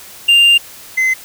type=tone pair in turn; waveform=triangle; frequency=2794 / 2052 Hz; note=F7 / C7; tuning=0 / -34 cents; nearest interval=perfect fourth; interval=534 cents; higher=first; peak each=-4 / -9 dBFS; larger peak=first; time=0.28-0.58 / 0.97-1.14 s; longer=first; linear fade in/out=10 ms; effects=white hiss -36 dBFS RMS until 1.24 s